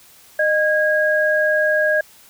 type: tone pair together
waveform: sine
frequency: 614 / 1639.2 Hz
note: D#5 / G#6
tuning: -23 / -23 cents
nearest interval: octave + perfect fourth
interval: 1700 cents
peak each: -17 dBFS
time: 0.39-2.01 s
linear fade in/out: 5 ms
effects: white hiss -48 dBFS RMS until 2.29 s